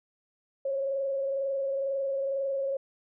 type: tone with frequency modulation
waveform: sine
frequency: 546 Hz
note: C#5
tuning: 26 cents flat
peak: -27 dBFS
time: 0.65-2.77 s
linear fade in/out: 5 ms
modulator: 22.1 Hz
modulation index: 0.5
effects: none